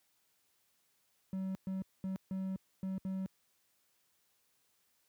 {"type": "tone bursts at uneven times", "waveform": "triangle", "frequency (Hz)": 190, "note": "F#3", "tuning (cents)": 46, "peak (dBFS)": -33, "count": 6, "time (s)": [[1.33, 1.55], [1.67, 1.82], [2.04, 2.16], [2.31, 2.56], [2.83, 2.98], [3.05, 3.26]], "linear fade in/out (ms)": 0, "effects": ["white hiss -75 dBFS RMS until 5.08 s", "high-pass 60 Hz 12 dB/octave"]}